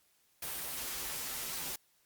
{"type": "noise with comb filter", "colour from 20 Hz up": "white", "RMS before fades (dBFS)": -39, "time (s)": [0.42, 1.76], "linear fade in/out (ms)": 5, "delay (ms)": 9.5, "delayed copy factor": -0.75, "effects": ["white hiss -71 dBFS RMS until 2.05 s", "Opus 48 kbps"]}